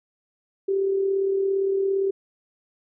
sine tone with amplitude modulation, 390 Hz, G4, 9 cents flat, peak -18 dBFS, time 0.68-2.11 s, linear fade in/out 10 ms, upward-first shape sine, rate 37.5 Hz, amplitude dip 40%, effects none

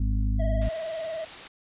harmonic tone, 52.1 Hz, G#1, 6 cents sharp, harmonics 1 / 2 / 4 / 5, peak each -23 / -29 / -35 / -37 dBFS, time 0-0.69 s, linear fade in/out 5 ms
triangle tone with vibrato, 644 Hz, E5, 41 cents flat, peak -28 dBFS, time 0.39-1.25 s, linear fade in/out 10 ms, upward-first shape sine, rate 20 Hz, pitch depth 54 cents each way
white noise, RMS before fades -40 dBFS, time 0.61-1.48 s, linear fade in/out 10 ms
violet noise with exponential decay, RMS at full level -33 dBFS, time 1.1-1.18 s, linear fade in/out 1 ms, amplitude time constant 17 ms
effects resampled to 8000 Hz

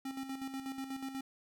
square tone with tremolo, 267.9 Hz, C4, 41 cents sharp, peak -38 dBFS, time 0.05-1.21 s, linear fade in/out 5 ms, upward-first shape square, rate 8.2 Hz, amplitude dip 55%, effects none

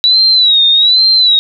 sine tone with vibrato, 3900 Hz, B7, 23 cents flat, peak -5 dBFS, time 0.04-1.39 s, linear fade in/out 0 ms, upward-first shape sine, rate 1.2 Hz, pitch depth 110 cents each way, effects none

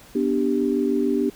sine chord, G major, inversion first, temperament equal, 246.9 / 293.7 / 392 Hz, B3 / D4 / G4, 0 / 0 / 0 cents, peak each -23 dBFS, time 0.15-1.3 s, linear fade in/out 5 ms, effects pink hiss -48 dBFS RMS until 1.35 s

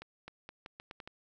accelerating click train, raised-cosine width 0.3 ms, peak -29 dBFS, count 8, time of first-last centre 0.02-1.075 s, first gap 260 ms, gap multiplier 0.81, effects none

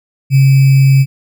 sine tone with sample-and-hold, 135.4 Hz, C#3, 40 cents flat, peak -4 dBFS, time 0.3-1.06 s, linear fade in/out 50 ms, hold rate 2450 Hz, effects none

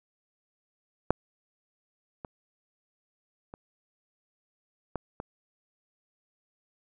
clicks, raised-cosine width 1 ms, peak -7 / -24 / -28 / -17 / -22 dBFS, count 5, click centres 1.106 / 2.248 / 3.539 / 4.957 / 5.201 s, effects none

